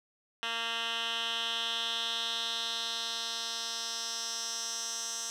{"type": "tone with band-pass filter sweep", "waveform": "10% pulse", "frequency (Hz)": 230, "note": "A#3", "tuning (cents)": -23, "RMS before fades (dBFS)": -35, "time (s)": [0.43, 5.3], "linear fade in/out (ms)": 0, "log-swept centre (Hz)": [2600, 6400], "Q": 3.1, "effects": []}